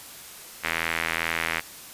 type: tone with band-pass filter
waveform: sawtooth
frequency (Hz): 82.41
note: E2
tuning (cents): 0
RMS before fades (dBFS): -28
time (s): 0.63-1.61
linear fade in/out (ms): 20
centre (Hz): 2100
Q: 2.4
effects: white hiss -43 dBFS RMS until 1.93 s + resampled to 32000 Hz